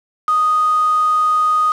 sine tone with quantisation, 1243 Hz, D#6, 2 cents flat, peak -12 dBFS, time 0.28-1.72 s, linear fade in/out 2 ms, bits 4, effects low-pass 5000 Hz 12 dB/octave

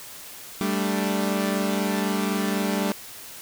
sawtooth chord, G suspended second, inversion none, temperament equal, 196 / 220 / 293.7 Hz, G3 / A3 / D4, 0 / 0 / 0 cents, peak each -21 / -24 / -26 dBFS, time 0.61-2.92 s, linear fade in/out 0 ms, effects white hiss -41 dBFS RMS until 3.41 s

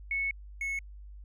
sine / triangle tone pair in turn, 2204 / 2195 Hz, C#7 / C#7, -11 / -18 cents, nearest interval unison, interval 7 cents, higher first, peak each -28 / -29 dBFS, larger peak first, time 0.11-0.31 / 0.61-0.79 s, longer first, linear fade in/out 2 ms, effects added 50 Hz sine -44 dBFS peak until 1.24 s

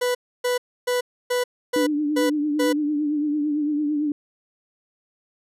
40% pulse tone bursts, 493.9 Hz, B4, in tune, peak -19 dBFS, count 7, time 0.01-2.73 s, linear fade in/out 10 ms, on 140 ms, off 290 ms
sine tone with vibrato, 297.4 Hz, D4, 22 cents sharp, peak -20 dBFS, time 1.76-4.12 s, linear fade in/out 2 ms, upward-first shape triangle, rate 8.9 Hz, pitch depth 60 cents each way
effects resampled to 32000 Hz

